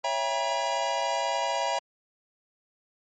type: chord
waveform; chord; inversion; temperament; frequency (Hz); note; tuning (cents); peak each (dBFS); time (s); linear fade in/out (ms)
square; C# diminished seventh; none; just; 554.4 / 665.2 / 798.3 / 957.9; C#5 / E5 / G5 / Bb5; 0 / +16 / +31 / +47; -34 / -32 / -33 / -30; 0.04-1.79; 5
effects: MP3 32 kbps